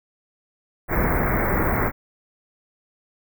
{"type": "band-stop noise", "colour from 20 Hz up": "pink", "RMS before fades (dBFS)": -21, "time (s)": [0.88, 1.92], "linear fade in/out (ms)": 50, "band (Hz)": [2200, 15000], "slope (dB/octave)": 96, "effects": []}